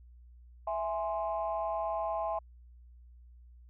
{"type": "chord", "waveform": "sine", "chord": "E augmented", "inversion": "none", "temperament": "equal", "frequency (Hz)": [659.3, 830.6, 1046.5], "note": ["E5", "G#5", "B#5"], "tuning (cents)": [0, 0, 0], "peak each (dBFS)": [-33, -35, -37], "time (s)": [0.67, 2.39], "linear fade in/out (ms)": 5, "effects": ["tanh soft clip ceiling -22 dBFS", "added 60 Hz sine -52 dBFS peak until 3.69 s"]}